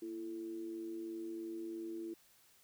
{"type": "tone with amplitude modulation", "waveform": "sine", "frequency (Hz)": 335.7, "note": "E4", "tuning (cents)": 32, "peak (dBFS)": -38, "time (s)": [0.02, 2.14], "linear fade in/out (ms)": 5, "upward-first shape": "sine", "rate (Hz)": 103, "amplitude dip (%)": 55, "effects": ["white hiss -67 dBFS RMS until 2.63 s"]}